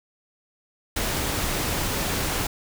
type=noise; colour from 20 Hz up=pink; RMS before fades=-26 dBFS; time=0.96-2.47 s; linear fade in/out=5 ms; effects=none

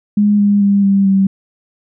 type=tone with pitch steps; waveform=sine; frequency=206.8 / 203.5 / 200.2 / 197.01 / 193.84 Hz; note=G#3 / G#3 / G3 / G3 / G3; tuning=-7 / -35 / +37 / +9 / -19 cents; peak=-8 dBFS; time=0.17-1.27 s; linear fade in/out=5 ms; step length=220 ms; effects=none

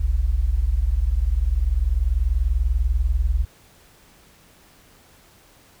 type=tone pair together; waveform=sine; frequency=46.63 / 66.9 Hz; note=F#1 / C2; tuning=+14 / +39 cents; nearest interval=tritone; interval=625 cents; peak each=-20 dBFS; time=0-3.45 s; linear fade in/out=10 ms; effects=pink hiss -53 dBFS RMS until 5.8 s

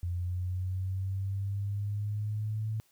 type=linear sweep; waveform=sine; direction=up; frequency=87.31 to 110 Hz; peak=-30 dBFS; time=0.03-2.8 s; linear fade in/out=0 ms; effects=white hiss -68 dBFS RMS until 2.91 s

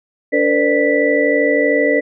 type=tone cluster; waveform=sine; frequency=289.6 / 456.2 / 509 / 592 / 1972 Hz; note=D4 / A#4 / C5 / D5 / B6; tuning=-24 / -37 / -48 / +14 / -3 cents; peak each=-18 dBFS; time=0.32-2.01 s; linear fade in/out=20 ms; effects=none

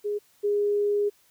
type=tone pair in turn; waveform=sine; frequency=414 / 410.9 Hz; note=G#4 / G#4; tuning=-5 / -18 cents; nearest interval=unison; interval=13 cents; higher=first; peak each=-25 / -21 dBFS; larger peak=second; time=0.04-0.19 / 0.43-1.1 s; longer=second; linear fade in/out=20 ms; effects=white hiss -62 dBFS RMS until 1.3 s

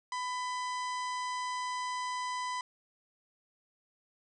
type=harmonic tone with a mistuned harmonic; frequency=998 Hz; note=B5; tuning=18 cents sharp; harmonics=1 / 2 / 3 / 4 / 5 / 6 / 7 / 8 / 9; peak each=-34 / -42 / -49 / -50 / -48 / -51 / -56 / -55 / -57 dBFS; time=0.12-2.61 s; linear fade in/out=2 ms; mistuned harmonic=3; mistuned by=+59 cents; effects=none

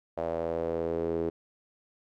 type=tone with band-pass filter sweep; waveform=sawtooth; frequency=82.9 Hz; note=E2; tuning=10 cents sharp; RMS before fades=-31 dBFS; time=0.17-1.3 s; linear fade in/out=10 ms; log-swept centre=610 to 390 Hz; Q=4.2; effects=none

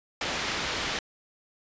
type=low-pass noise; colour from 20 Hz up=white; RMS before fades=-31 dBFS; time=0.21-0.99 s; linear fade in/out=2 ms; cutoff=3700 Hz; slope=12 dB/octave; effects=resampled to 16000 Hz

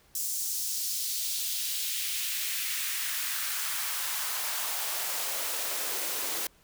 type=noise with high-pass filter sweep; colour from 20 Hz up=white; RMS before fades=-32 dBFS; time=0.15-6.47 s; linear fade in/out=2 ms; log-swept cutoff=6900 to 320 Hz; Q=1.4; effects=pink hiss -62 dBFS RMS until 6.63 s

